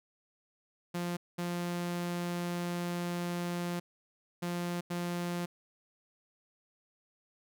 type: tone bursts at uneven times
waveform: sawtooth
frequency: 174.61 Hz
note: F3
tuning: in tune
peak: -29 dBFS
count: 4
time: 0.94-1.17 / 1.38-3.8 / 4.42-4.81 / 4.9-5.46 s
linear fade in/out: 10 ms
effects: none